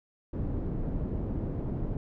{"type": "low-pass noise", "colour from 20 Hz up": "pink", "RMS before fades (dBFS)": -32, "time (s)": [0.33, 1.97], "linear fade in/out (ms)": 2, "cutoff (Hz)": 340, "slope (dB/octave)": 12, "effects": []}